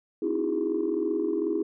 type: tone cluster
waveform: sine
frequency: 261.7 / 305.8 / 328.2 / 364.1 / 409.9 Hz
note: C4 / D#4 / E4 / F#4 / G#4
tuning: 0 / -30 / -8 / -28 / -23 cents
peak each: -35 / -33 / -27 / -34 / -28 dBFS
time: 0.22-1.63 s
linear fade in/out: 5 ms
effects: tanh soft clip ceiling -17 dBFS